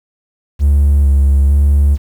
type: tone with vibrato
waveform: triangle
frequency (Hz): 70.5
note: C#2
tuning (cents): +30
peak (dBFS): -4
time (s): 0.59-1.98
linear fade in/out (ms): 50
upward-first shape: square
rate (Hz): 1.1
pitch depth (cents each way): 25
effects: tanh soft clip ceiling -1 dBFS + 7-bit